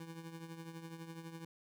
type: tone with tremolo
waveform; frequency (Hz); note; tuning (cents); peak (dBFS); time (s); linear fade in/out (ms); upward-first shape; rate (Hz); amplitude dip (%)
25% pulse; 164.81; E3; 0; -40; 0-1.45; 2; triangle; 12; 65
effects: none